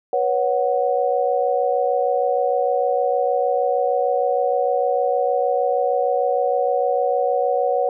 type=chord; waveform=sine; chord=B suspended second; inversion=none; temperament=equal with one note detuned; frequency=487.9 / 554.4 / 740 Hz; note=B4 / C#5 / F#5; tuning=-21 / 0 / 0 cents; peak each=-21 dBFS; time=0.13-7.89 s; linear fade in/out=2 ms; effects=none